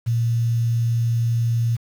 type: tone with quantisation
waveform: sine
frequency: 116.54 Hz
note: A#2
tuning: in tune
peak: -17 dBFS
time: 0.06-1.77 s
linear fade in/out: 20 ms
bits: 7
effects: none